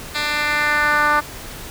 10% pulse tone with band-pass filter sweep, 297 Hz, D4, 20 cents sharp, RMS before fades -18 dBFS, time 0.14-1.21 s, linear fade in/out 20 ms, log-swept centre 3200 to 1200 Hz, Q 2, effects pink hiss -34 dBFS RMS until 1.7 s

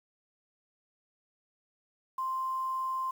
sine tone with quantisation, 1046.5 Hz, C6, in tune, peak -30 dBFS, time 2.18-3.11 s, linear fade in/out 5 ms, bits 9, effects none

